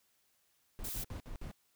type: noise bursts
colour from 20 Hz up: brown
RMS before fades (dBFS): -43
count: 5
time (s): 0.79-1.514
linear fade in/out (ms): 0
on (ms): 100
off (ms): 56
type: noise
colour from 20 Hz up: blue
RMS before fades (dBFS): -41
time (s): 0.84-1.04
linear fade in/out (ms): 5
effects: white hiss -74 dBFS RMS until 1.75 s